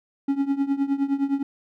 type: tone with tremolo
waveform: triangle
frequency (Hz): 277.2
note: C#4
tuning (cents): 0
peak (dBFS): -15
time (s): 0.28-1.43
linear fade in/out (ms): 5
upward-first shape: triangle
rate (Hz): 9.7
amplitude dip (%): 90
effects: none